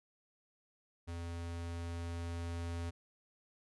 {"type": "tone with level ramp", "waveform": "square", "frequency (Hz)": 85, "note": "F2", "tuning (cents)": -46, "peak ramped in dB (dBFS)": [-41, -38], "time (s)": [1.07, 2.91], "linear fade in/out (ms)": 20, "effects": ["resampled to 24000 Hz"]}